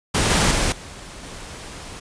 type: noise with level steps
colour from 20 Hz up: pink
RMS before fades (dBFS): -19 / -17 / -20 / -38 / -36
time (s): 0.14-2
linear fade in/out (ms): 10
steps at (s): 0.3 / 0.51 / 0.72 / 1.23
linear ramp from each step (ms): 2
effects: resampled to 22050 Hz